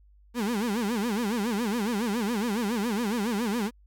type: tone with vibrato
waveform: 35% pulse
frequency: 220 Hz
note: A3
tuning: in tune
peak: -24 dBFS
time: 0.34-3.71 s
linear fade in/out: 50 ms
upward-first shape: sine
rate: 7.2 Hz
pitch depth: 200 cents each way
effects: added 50 Hz sine -54 dBFS peak until 3.86 s